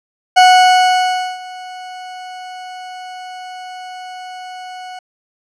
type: tone with ADSR envelope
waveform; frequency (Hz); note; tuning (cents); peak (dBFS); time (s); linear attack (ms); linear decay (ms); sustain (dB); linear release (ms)
40% pulse; 736; F#5; -9; -3; 0.36-4.99; 17; 1000; -24; 4
effects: low-pass 6000 Hz 12 dB/octave